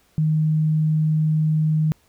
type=tone; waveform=sine; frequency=155.56 Hz; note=D#3; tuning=in tune; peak=-16 dBFS; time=0.18-1.92 s; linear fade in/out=0 ms; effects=pink hiss -60 dBFS RMS until 2.08 s